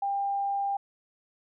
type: tone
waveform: sine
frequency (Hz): 797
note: G5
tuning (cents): +28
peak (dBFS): -26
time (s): 0.02-0.77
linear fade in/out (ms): 5
effects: none